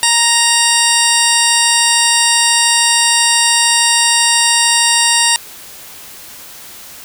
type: harmonic tone with a mistuned harmonic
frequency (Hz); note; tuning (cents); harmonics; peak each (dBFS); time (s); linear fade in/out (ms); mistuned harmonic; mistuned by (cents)
933; A#5; +1; 1 / 2 / 3 / 4 / 5 / 6 / 8 / 9 / 10; -18 / -18 / -18 / -18 / -18 / -18 / -18 / -18 / -18; 0.03-5.36; 0; 9; -36
effects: white hiss -34 dBFS RMS until 7.04 s